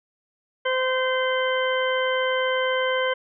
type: harmonic tone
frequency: 516 Hz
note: C5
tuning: 24 cents flat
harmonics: 1 / 2 / 3 / 4 / 6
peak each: -23 / -28 / -28 / -30 / -31 dBFS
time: 0.65-3.14 s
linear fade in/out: 10 ms
effects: none